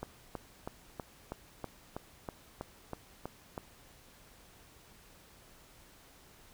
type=click train; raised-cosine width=1 ms; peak=-24 dBFS; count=12; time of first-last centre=0.03-3.578 s; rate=3.1 Hz; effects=pink hiss -59 dBFS RMS until 6.53 s